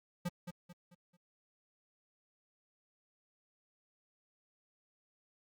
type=tone with echo; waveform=square; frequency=176 Hz; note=F3; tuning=14 cents sharp; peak=-34 dBFS; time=0.25-0.29 s; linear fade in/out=10 ms; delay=220 ms; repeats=4; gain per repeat=-8 dB; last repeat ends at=1.17 s; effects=Opus 48 kbps